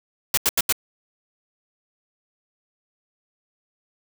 white noise bursts, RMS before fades -19 dBFS, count 4, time 0.34-0.725 s, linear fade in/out 2 ms, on 34 ms, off 83 ms, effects none

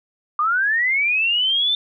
sine linear sweep, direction up, 1174.7 to 3579 Hz, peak -16 dBFS, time 0.39-1.75 s, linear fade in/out 2 ms, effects none

